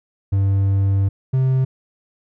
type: tone pair in turn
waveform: triangle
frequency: 98 / 131.07 Hz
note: G2 / C3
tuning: 0 / +3 cents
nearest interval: perfect fourth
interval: 503 cents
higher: second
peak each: -12 dBFS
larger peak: neither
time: 0.32-1.09 / 1.33-1.65 s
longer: first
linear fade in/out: 10 ms
effects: none